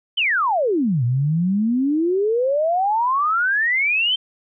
sine exponential two-way sweep, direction down then up, 3158 to 116.54 to 3158 Hz, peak -16 dBFS, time 0.17-4.16 s, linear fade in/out 10 ms, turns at 1.04 s, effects none

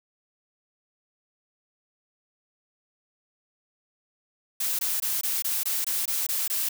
blue noise bursts, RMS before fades -27 dBFS, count 10, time 4.6-6.689 s, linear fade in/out 5 ms, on 190 ms, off 21 ms, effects none

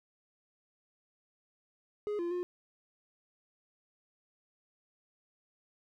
triangle tone with pitch steps, 416.8 / 344.8 / 356.1 Hz, G#4 / F4 / F4, +6 / -22 / +34 cents, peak -30 dBFS, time 2.07-2.43 s, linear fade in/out 0 ms, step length 120 ms, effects none

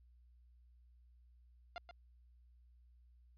sawtooth tone with echo, 698.5 Hz, F5, in tune, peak -39 dBFS, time 1.76-1.78 s, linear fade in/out 0 ms, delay 130 ms, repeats 1, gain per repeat -8 dB, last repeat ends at 1.91 s, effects added 60 Hz sine -62 dBFS peak until 3.37 s + resampled to 11025 Hz

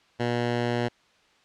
10% pulse tone, 120 Hz, B2, 49 cents flat, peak -16 dBFS, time 0.19-0.89 s, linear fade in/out 20 ms, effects white hiss -61 dBFS RMS until 1.44 s + low-pass 4000 Hz 12 dB/octave

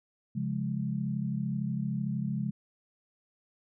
sine chord, Db major, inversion none, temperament equal with one note detuned, 136.76 / 174.61 / 207.7 Hz, Db3 / F3 / Ab3, -23 / 0 / 0 cents, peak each -33 / -35 / -33 dBFS, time 0.35-2.51 s, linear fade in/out 10 ms, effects none

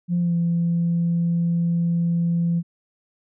sine tone with pitch glide, 174.61 to 169.93 Hz, F3 to F3, 0 to -47 cents, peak -17 dBFS, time 0.08-2.63 s, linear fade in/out 50 ms, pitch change -47 cents, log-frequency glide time 0.19-0.35 s, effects tanh soft clip ceiling -14 dBFS

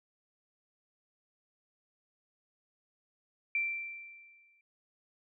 sine tone with exponential decay, 2349 Hz, D7, in tune, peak -27 dBFS, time 3.55-4.61 s, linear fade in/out 2 ms, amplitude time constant 230 ms, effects none

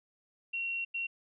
sine tone bursts at uneven times, 2737 Hz, F7, 36 cents flat, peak -32 dBFS, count 2, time 0.53-0.85 / 0.94-1.07 s, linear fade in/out 10 ms, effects none

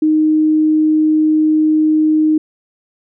sine tone, 310 Hz, D#4, 6 cents flat, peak -9 dBFS, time 0.02-2.38 s, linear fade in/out 5 ms, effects none

